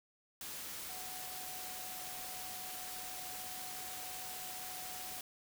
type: tone in noise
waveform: sine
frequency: 740 Hz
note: F#5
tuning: in tune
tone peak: -51 dBFS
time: 0.89-5.2 s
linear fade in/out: 2 ms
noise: white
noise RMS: -45 dBFS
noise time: 0.41-5.21 s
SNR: -9 dB
effects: none